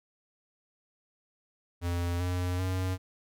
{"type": "tone with pitch steps", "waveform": "square", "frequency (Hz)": [86.9, 89.81, 92.81], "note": ["F2", "F2", "F#2"], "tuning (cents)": [-8, 49, 6], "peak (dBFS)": -29, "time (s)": [1.81, 2.98], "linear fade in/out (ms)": 50, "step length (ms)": 390, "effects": []}